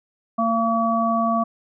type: harmonic tone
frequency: 227.9 Hz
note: A#3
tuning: 39 cents flat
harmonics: 1 / 3 / 5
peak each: -22 / -22 / -22 dBFS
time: 0.38-1.44 s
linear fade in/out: 10 ms
effects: none